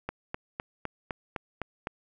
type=click train; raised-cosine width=0.5 ms; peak=-17 dBFS; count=8; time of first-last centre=0.09-1.871 s; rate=3.93 Hz; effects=none